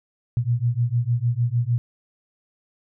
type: beating tone pair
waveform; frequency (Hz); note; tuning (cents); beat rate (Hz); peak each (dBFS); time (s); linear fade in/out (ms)
sine; 116.54 / 123.14; A#2 / B2; 0 / -5; 6.6; -22; 0.37-1.78; 0
effects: none